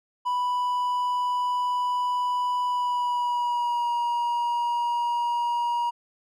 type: tone with pitch glide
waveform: triangle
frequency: 987.8 to 952.5 Hz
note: B5 to A#5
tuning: 0 to +37 cents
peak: -21 dBFS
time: 0.25-5.91 s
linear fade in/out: 20 ms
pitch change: -63 cents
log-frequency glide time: 2.67-3.91 s
effects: none